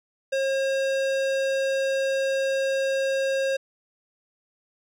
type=tone with hard clipping; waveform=sine; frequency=539 Hz; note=C#5; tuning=49 cents flat; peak=-24 dBFS; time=0.32-3.57 s; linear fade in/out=10 ms; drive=18 dB; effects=none